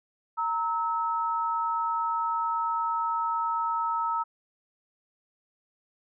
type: tone pair together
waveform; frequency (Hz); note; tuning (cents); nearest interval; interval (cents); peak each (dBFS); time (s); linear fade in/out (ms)
sine; 925 / 1296.1; A#5 / E6; -14 / -30; tritone; 584; -28; 0.37-4.24; 20
effects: none